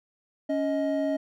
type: tone pair together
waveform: triangle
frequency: 279.7 / 627.9 Hz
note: C#4 / D#5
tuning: +16 / +16 cents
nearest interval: octave + major second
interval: 1400 cents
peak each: -25 dBFS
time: 0.49-1.17 s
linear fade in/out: 10 ms
effects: none